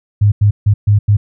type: tone bursts at uneven times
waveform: sine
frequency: 103.3 Hz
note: G#2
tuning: 9 cents flat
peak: -6 dBFS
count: 5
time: 0.21-0.32 / 0.41-0.51 / 0.66-0.74 / 0.87-0.99 / 1.08-1.17 s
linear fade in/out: 10 ms
effects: none